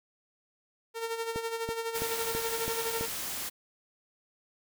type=tone with tremolo; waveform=sawtooth; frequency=456.7 Hz; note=A#4; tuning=36 cents flat; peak=-26 dBFS; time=0.94-3.08 s; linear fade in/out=50 ms; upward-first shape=sine; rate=12 Hz; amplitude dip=60%
type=click train; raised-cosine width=2 ms; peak=-22 dBFS; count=6; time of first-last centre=1.36-3.01 s; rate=3.03 Hz
type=noise; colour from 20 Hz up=white; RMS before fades=-36 dBFS; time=1.94-3.5 s; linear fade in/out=20 ms
effects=none